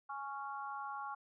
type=harmonic tone; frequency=277.2 Hz; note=C#4; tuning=in tune; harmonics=3 / 4 / 5; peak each=-44 / -44 / -47 dBFS; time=0.09-1.15 s; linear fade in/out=10 ms; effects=none